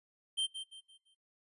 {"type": "tone with echo", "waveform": "square", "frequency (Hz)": 3136, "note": "G7", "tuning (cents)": 0, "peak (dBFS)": -31, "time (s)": [0.37, 0.47], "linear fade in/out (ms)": 20, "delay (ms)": 170, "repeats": 4, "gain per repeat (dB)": -9, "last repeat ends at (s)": 1.15, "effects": ["noise-tail reverb RT60 0.3 s tail -23 dB re dry", "resampled to 24000 Hz"]}